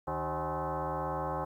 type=tone with frequency modulation; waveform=sine; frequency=155.56 Hz; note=D#3; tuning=in tune; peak=-31 dBFS; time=0.07-1.45 s; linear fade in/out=10 ms; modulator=229 Hz; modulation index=4.5; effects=11-bit